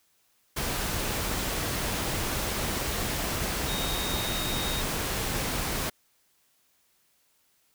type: tone in noise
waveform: sine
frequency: 3729 Hz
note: A#7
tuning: in tune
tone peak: -34 dBFS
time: 3.68-4.82 s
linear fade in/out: 10 ms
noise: pink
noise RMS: -30 dBFS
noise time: 0.56-5.9 s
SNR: -7 dB
effects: white hiss -68 dBFS RMS until 7.74 s